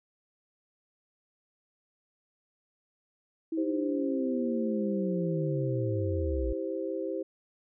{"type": "linear sweep", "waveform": "sine", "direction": "down", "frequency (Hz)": [327.1, 54.1], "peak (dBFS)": -29, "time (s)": [3.52, 6.53], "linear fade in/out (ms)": 5}
{"type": "chord", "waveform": "sine", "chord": "C major", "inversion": "first", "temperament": "just", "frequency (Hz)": [327, 392.4, 523.3], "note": ["E4", "G4", "C5"], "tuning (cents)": [-14, 2, 0], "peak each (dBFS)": -35, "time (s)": [3.57, 7.23], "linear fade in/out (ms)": 10}
{"effects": []}